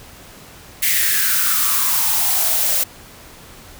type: noise with high-pass filter sweep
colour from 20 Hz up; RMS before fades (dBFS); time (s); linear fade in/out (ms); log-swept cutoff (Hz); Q
blue; -17; 0.82-2.84; 10; 2100 to 530; 5.4
effects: pink hiss -41 dBFS RMS until 3.79 s